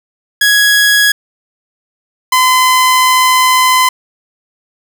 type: tone pair in turn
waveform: sawtooth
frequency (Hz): 1667 / 1021.8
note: G#6 / C6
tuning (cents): +6 / -41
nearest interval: minor sixth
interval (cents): 847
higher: first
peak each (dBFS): -3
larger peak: neither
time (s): 0.41-1.12 / 2.32-3.89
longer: second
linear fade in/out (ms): 5
effects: none